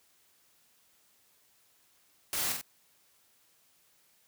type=noise with echo; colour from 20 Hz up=white; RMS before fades=-33 dBFS; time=2.33-2.52 s; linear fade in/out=0 ms; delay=46 ms; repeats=2; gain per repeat=-4 dB; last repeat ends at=2.612 s; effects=white hiss -67 dBFS RMS until 4.27 s + high-pass 60 Hz 12 dB/octave